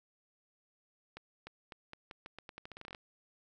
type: accelerating click train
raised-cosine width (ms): 0.3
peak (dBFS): -30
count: 18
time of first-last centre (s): 1.17-2.948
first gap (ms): 300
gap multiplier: 0.84
effects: none